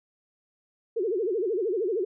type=tone with vibrato; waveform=sine; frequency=406.2 Hz; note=G#4; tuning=38 cents flat; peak=-24 dBFS; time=0.96-2.05 s; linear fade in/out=10 ms; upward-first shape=sine; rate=13 Hz; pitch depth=250 cents each way; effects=none